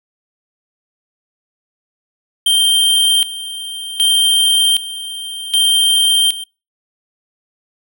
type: tone with tremolo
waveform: square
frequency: 3157 Hz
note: G7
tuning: 12 cents sharp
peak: -10 dBFS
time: 2.46-6.44 s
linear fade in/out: 5 ms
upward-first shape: square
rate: 0.65 Hz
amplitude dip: 80%
effects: noise-tail reverb RT60 0.3 s tail -25 dB re dry